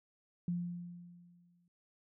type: tone with exponential decay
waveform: sine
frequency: 174.61 Hz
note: F3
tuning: in tune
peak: -31 dBFS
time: 0.48-1.68 s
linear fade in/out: 2 ms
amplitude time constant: 260 ms
effects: none